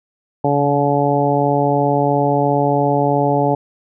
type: harmonic tone with a mistuned harmonic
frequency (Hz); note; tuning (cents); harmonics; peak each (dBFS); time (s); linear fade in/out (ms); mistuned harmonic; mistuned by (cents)
142.9; D3; -47; 1 / 2 / 3 / 4 / 5 / 6; -20 / -20 / -20 / -20 / -20 / -20; 0.44-3.55; 5; 1; -23
effects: none